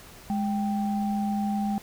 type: tone pair together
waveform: sine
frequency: 207.7 / 784.2 Hz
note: G#3 / G5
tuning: 0 / 0 cents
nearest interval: octave + major seventh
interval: 2300 cents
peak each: -25 / -31 dBFS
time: 0.3-1.78 s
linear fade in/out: 0 ms
effects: pink hiss -48 dBFS RMS until 1.82 s